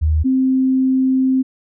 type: tone pair in turn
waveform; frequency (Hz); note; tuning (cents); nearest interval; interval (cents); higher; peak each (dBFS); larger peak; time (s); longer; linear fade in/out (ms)
sine; 77.78 / 261.6; D#2 / C4; 0 / 0; octave + major sixth; 2100; second; -12; neither; 0.01-0.24 / 0.24-1.43; second; 20
effects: none